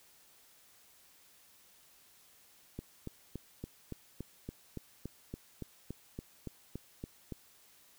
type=click train; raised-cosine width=3 ms; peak=-27 dBFS; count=17; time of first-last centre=2.79-7.323 s; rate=3.53 Hz; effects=white hiss -63 dBFS RMS until 7.98 s